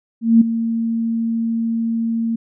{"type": "tone with ADSR envelope", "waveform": "sine", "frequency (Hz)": 228.4, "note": "A#3", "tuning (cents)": -35, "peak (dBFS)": -5, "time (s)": [0.21, 2.36], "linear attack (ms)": 200, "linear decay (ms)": 9, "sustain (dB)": -12, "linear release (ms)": 8, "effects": []}